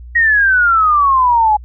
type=exponential sweep; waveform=sine; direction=down; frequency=1900 to 830.6 Hz; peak=-8 dBFS; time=0.15-1.57 s; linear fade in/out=10 ms; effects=added 60 Hz sine -30 dBFS peak until 1.64 s